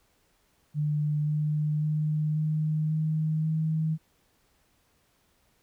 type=tone with pitch steps; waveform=sine; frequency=149.6 / 151.25 / 152.92 / 154.61 / 156.31 / 158.04 Hz; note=D3 / D#3 / D#3 / D#3 / D#3 / D#3; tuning=+32 / -49 / -30 / -11 / +8 / +27 cents; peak=-24 dBFS; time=0.74-3.98 s; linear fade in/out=50 ms; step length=540 ms; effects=pink hiss -68 dBFS RMS until 5.62 s